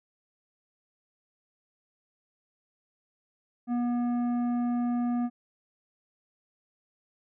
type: tone with tanh clipping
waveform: triangle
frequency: 241.5 Hz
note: B3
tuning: 39 cents flat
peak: -27 dBFS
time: 3.67-5.3 s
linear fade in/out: 50 ms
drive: 14 dB
effects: none